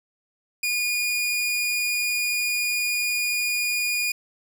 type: tone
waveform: sawtooth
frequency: 2441 Hz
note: D#7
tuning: 34 cents flat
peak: -19 dBFS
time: 0.63-4.12 s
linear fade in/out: 5 ms
effects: none